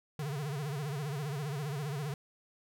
square tone with vibrato, 144.4 Hz, D3, 29 cents flat, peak -35 dBFS, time 0.19-2.14 s, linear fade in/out 2 ms, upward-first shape sine, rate 15 Hz, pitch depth 140 cents each way, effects none

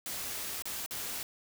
white noise with dropouts, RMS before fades -38 dBFS, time 0.06-1.23 s, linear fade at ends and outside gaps 1 ms, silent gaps 0.622-0.655 / 0.862-0.909 s, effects none

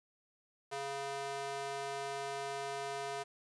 square tone with high-pass filter, 138.8 Hz, C#3, 3 cents sharp, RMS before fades -40 dBFS, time 0.71-3.24 s, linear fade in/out 20 ms, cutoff 570 Hz, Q 1.7, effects resampled to 22050 Hz + 10-bit

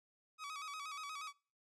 sawtooth tone with vibrato, 1200 Hz, D6, 37 cents sharp, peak -40 dBFS, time 0.38-1.33 s, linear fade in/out 50 ms, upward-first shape square, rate 8.4 Hz, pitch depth 88 cents each way, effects noise-tail reverb RT60 0.4 s tail -24 dB re dry + low-pass 8000 Hz 12 dB/octave

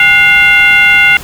sine tone with frequency modulation, 2108 Hz, C7, 12 cents sharp, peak -3 dBFS, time 0-1.17 s, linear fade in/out 2 ms, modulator 652 Hz, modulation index 1.1, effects pink hiss -28 dBFS RMS until 1.23 s

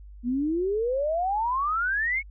sine exponential sweep, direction up, 233.1 to 2248 Hz, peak -23 dBFS, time 0.23-2.23 s, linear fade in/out 50 ms, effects added 50 Hz sine -42 dBFS peak until 2.3 s

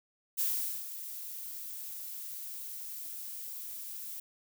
violet noise with ADSR envelope, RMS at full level -30 dBFS, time 0.37-4.2 s, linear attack 26 ms, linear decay 440 ms, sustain -12 dB, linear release 4 ms, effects none

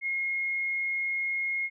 sine tone, 2152 Hz, C7, 48 cents sharp, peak -27 dBFS, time 0.01-1.7 s, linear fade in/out 50 ms, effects none

